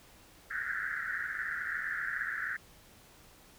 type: band-pass noise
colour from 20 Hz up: white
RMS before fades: -36 dBFS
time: 0.5-2.57 s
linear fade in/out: 10 ms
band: 1400 to 1900 Hz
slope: 96 dB/octave
effects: pink hiss -58 dBFS RMS until 3.58 s